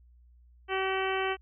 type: harmonic tone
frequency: 382 Hz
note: G4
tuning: 45 cents flat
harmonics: 1 / 2 / 3 / 4 / 5 / 6 / 7 / 8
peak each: -31 / -34 / -36 / -37 / -38 / -39 / -39 / -40 dBFS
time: 0.68-1.37 s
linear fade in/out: 50 ms
effects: added 60 Hz sine -55 dBFS peak until 1.41 s